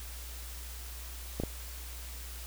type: clicks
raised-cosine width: 2 ms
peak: -19 dBFS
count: 2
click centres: 1.4 / 1.436 s
effects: added 60 Hz sine -42 dBFS peak until 2.46 s + white hiss -47 dBFS RMS until 2.46 s